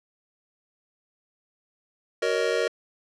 square chord, D# minor seventh, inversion first, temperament just, 373.4 / 466.7 / 560 / 622.3 Hz, F#4 / A#4 / C#5 / D#5, +16 / +2 / +18 / 0 cents, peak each -31 / -26 / -31 / -30 dBFS, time 2.22-2.68 s, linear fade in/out 5 ms, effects low-pass 6000 Hz 12 dB/octave

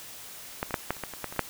clicks, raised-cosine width 0.5 ms, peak -13 / -20 / -10 / -11 / -29 / -17 / -23 / -16 / -24 / -28 / -8 dBFS, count 11, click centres 0.629 / 0.708 / 0.742 / 0.906 / 0.967 / 1.037 / 1.137 / 1.243 / 1.325 / 1.363 / 1.393 s, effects white hiss -44 dBFS RMS until 1.49 s

